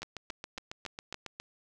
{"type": "two click trains", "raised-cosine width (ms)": 0.2, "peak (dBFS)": [-22, -22], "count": [11, 5], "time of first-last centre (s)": [[0.03, 1.4], [0.02, 1.144]], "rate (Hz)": [7.3, 3.56], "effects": []}